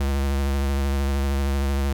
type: tone with vibrato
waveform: square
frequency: 69.1 Hz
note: C#2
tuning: 5 cents flat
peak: -21 dBFS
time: 0-1.93 s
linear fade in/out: 5 ms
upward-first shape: sine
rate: 13 Hz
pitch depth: 34 cents each way
effects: none